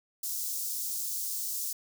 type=high-pass noise; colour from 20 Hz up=white; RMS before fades=-34 dBFS; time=0.23-1.73 s; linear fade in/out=5 ms; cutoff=5200 Hz; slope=24 dB/octave; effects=none